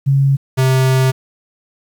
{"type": "tone pair in turn", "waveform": ["sine", "square"], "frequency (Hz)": [137.6, 130.97], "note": ["C#3", "C3"], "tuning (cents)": [-12, 2], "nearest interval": "minor second", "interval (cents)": 86, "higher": "first", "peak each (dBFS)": [-9, -11], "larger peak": "first", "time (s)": [[0.06, 0.37], [0.57, 1.12]], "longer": "second", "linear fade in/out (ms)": 20, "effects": ["8-bit"]}